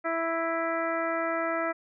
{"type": "harmonic tone with a mistuned harmonic", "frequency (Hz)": 330, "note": "E4", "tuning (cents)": 2, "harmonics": [1, 2, 3, 4, 5, 6, 7], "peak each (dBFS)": [-34, -30, -39, -32, -38, -36, -44], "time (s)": [0.04, 1.73], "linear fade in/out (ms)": 20, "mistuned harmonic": 7, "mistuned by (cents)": 29, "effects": []}